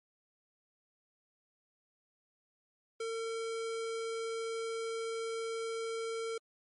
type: tone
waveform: square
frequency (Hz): 453.5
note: A#4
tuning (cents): -48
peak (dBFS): -36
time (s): 3-6.38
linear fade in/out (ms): 5
effects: MP3 48 kbps